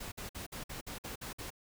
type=noise bursts; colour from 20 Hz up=pink; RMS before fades=-43 dBFS; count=9; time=0-1.504 s; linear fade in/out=10 ms; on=120 ms; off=53 ms; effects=none